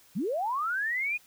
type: linear sweep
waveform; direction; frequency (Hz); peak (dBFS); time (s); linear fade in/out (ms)
sine; up; 146.83 to 2500; -27; 0.15-1.18; 20
effects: white hiss -59 dBFS RMS until 1.26 s